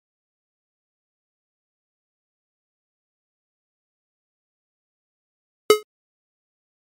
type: tone with exponential decay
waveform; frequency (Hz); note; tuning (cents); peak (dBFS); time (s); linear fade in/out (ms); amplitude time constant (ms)
square; 424.5; G#4; +38; -5; 5.7-5.83; 2; 27
effects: MP3 64 kbps